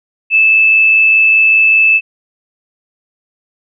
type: tone with amplitude modulation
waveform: sine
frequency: 2623 Hz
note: E7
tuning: 9 cents flat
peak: -4 dBFS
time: 0.3-2.01 s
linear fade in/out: 50 ms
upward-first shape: sine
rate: 105 Hz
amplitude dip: 30%
effects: none